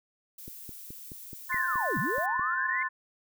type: noise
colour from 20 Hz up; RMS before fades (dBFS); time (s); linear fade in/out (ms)
violet; -45; 0.38-2.26; 5
type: click train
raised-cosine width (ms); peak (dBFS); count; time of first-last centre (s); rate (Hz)
3; -31; 10; 0.48-2.395; 4.7
type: chord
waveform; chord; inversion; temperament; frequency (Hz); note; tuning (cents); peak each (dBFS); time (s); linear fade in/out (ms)
sine; F# diminished; second; equal; 1046.5 / 1480 / 1760; C6 / F#6 / A6; 0 / 0 / 0; -32 / -37 / -31; 1.49-2.89; 20
type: linear two-way sweep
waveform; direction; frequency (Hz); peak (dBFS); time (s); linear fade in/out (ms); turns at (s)
sine; down then up; 2127 to 119 to 2127; -30; 1.52-2.83; 5; 1.99
effects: none